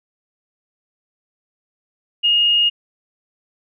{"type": "tone", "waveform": "sine", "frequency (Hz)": 2854, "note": "F7", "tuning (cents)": 37, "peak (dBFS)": -12, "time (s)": [2.23, 2.7], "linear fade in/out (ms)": 20, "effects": []}